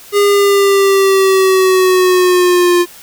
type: linear sweep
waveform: square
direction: down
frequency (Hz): 408.8 to 350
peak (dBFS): -8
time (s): 0.12-2.86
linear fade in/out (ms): 50
effects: white hiss -37 dBFS RMS until 3.02 s

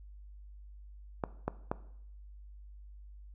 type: clicks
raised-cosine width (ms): 1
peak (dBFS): -17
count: 3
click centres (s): 1.238 / 1.48 / 1.715
effects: noise-tail reverb RT60 0.7 s tail -17 dB re dry + added 50 Hz sine -48 dBFS peak until 3.34 s

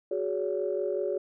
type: chord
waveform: sine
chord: F# suspended second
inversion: none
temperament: equal with one note detuned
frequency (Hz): 370 / 415.3 / 566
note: F#4 / G#4 / C#5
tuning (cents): 0 / 0 / +36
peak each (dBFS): -31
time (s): 0.11-1.18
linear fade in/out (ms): 5
effects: tanh soft clip ceiling -17 dBFS

